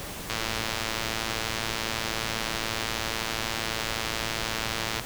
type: click train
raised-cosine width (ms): 0.2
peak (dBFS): -11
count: 527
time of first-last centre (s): 0.3-4.996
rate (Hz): 112
effects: pink hiss -37 dBFS RMS until 5.05 s